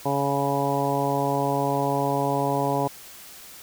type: harmonic tone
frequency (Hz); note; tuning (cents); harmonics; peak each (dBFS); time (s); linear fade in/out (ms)
140; C#3; +18; 1 / 2 / 3 / 4 / 5 / 6 / 7; -29 / -29 / -29 / -29 / -29 / -29 / -29; 0.05-2.88; 10
effects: white hiss -44 dBFS RMS until 3.62 s